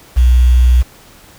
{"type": "tone with quantisation", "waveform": "sine", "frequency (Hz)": 61.74, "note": "B1", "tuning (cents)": 0, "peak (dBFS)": -5, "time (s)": [0.16, 0.83], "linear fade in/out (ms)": 20, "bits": 5, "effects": ["pink hiss -42 dBFS RMS until 1.38 s"]}